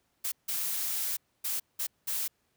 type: noise bursts at uneven times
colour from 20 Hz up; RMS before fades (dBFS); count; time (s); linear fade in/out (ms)
blue; -32; 5; 0.24-0.32 / 0.48-1.17 / 1.44-1.6 / 1.79-1.87 / 2.07-2.28; 10
effects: pink hiss -74 dBFS RMS until 2.56 s + high-pass 60 Hz 12 dB/octave